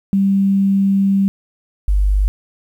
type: tone pair in turn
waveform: sine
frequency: 196 / 49.43 Hz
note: G3 / G1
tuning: 0 / +15 cents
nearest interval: 2 octaves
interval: 2385 cents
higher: first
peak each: -11 dBFS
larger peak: neither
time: 0.13-1.28 / 1.88-2.28 s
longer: first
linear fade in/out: 0 ms
effects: 8-bit